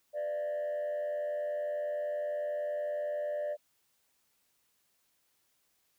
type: tone with frequency modulation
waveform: sine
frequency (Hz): 593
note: D5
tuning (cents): +17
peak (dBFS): -29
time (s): 0.13-3.57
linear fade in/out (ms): 50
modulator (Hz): 89.2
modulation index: 0.4
effects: tanh soft clip ceiling -31 dBFS + white hiss -74 dBFS RMS until 5.98 s